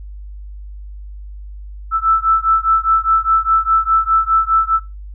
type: beating tone pair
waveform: sine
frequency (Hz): 1318.5 / 1323.4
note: E6 / E6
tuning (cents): 0 / +6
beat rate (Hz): 4.9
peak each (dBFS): -14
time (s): 1.91-4.8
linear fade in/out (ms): 50
effects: noise-tail reverb RT60 0.2 s tail -17 dB re dry + added 50 Hz sine -29 dBFS peak until 5.14 s